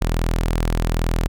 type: tone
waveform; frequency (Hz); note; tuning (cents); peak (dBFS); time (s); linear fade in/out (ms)
sawtooth; 41.2; E1; 0; -14; 0.01-1.28; 10
effects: none